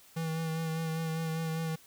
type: tone with vibrato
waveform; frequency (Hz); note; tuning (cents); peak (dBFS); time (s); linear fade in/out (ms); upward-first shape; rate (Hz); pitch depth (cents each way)
square; 161.8; E3; -32; -32; 0.16-1.76; 10; sine; 5; 23
effects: white hiss -58 dBFS RMS until 1.86 s